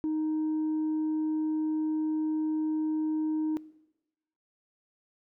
sine tone, 311.1 Hz, D#4, in tune, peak -25 dBFS, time 0.04-3.57 s, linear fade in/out 0 ms, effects noise-tail reverb RT60 1.0 s tail -21 dB re dry + tanh soft clip ceiling -25 dBFS

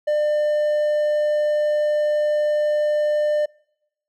triangle tone, 599 Hz, D5, 34 cents sharp, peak -15 dBFS, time 0.07-3.46 s, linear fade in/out 10 ms, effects noise-tail reverb RT60 0.8 s tail -25 dB re dry

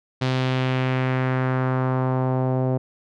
sawtooth tone with low-pass filter sweep, 129.4 Hz, C3, 19 cents flat, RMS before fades -22 dBFS, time 0.21-2.78 s, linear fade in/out 10 ms, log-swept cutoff 4200 to 610 Hz, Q 1.6, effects none

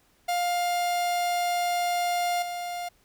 45% pulse tone with level steps, 704 Hz, F5, 14 cents sharp, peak -24 / -31 dBFS, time 0.28-2.89 s, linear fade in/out 10 ms, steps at 2.42 s, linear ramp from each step 5 ms, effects pink hiss -64 dBFS RMS until 3.04 s

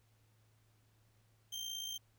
30% pulse tone with amplitude modulation, 3156 Hz, G7, 11 cents sharp, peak -35 dBFS, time 1.52-1.98 s, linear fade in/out 10 ms, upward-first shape sine, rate 57.2 Hz, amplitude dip 55%, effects added 109 Hz sine -69 dBFS peak until 2.18 s + pink hiss -75 dBFS RMS until 2.18 s

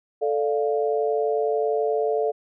sine chord, D minor, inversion second, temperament equal, 440 / 587.3 / 698.5 Hz, A4 / D5 / F5, 0 / 0 / 0 cents, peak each -22 / -27 / -27 dBFS, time 0.21-2.32 s, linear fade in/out 20 ms, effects none

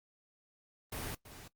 pink noise with echo, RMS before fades -40 dBFS, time 0.92-1.15 s, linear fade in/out 5 ms, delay 330 ms, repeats 1, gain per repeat -12 dB, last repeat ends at 1.48 s, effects noise-tail reverb RT60 0.1 s tail -18 dB re dry + Opus 32 kbps

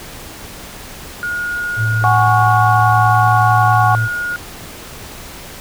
sine tone, 1436 Hz, F6, 48 cents sharp, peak -18 dBFS, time 1.23-4.36 s, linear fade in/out 0 ms
sine tone with pitch glide, 110.6 to 111.95 Hz, A2 to A2, +9 to +30 cents, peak -14 dBFS, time 1.76-4.09 s, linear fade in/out 50 ms, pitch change +21 cents, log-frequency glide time 2.64-3.38 s
sine chord, F# suspended second, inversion none, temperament equal, 740 / 830.6 / 1108.7 Hz, F#5 / G#5 / C#6, 0 / 0 / 0 cents, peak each -14 / -17 / -15 dBFS, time 2.04-3.95 s, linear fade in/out 0 ms
effects pink hiss -33 dBFS RMS until 5.6 s

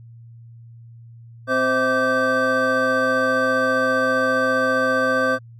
triangle tone cluster, 260 / 521 / 644 / 1167 / 1548 Hz, C4 / C5 / E5 / D6 / G6, -11 / -7 / -41 / -11 / -22 cents, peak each -24 / -19 / -25 / -22 / -20 dBFS, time 1.47-5.39 s, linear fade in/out 50 ms, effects added 116 Hz sine -40 dBFS peak until 5.59 s

